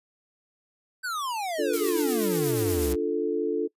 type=exponential sweep; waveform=square; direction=down; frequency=1560 to 61.74 Hz; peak=-29 dBFS; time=1.03-2.96 s; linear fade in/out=20 ms
type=chord; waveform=sine; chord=D minor; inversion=none; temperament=equal; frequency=293.7 / 349.2 / 440 Hz; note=D4 / F4 / A4; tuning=0 / 0 / 0 cents; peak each=-30 / -29 / -26 dBFS; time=1.58-3.68 s; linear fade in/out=20 ms
type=noise with tremolo; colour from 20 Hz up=blue; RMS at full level=-31 dBFS; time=1.73-2.93 s; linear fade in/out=5 ms; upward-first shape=triangle; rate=8.4 Hz; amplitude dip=35%
effects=noise-tail reverb RT60 0.1 s tail -23 dB re dry + resampled to 32000 Hz